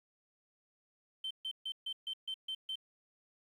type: tone bursts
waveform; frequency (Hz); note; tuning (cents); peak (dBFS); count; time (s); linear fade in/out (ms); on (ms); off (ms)
sine; 3100; G7; -20; -35; 8; 1.24-2.756; 5; 67; 140
effects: tanh soft clip ceiling -33 dBFS + 11-bit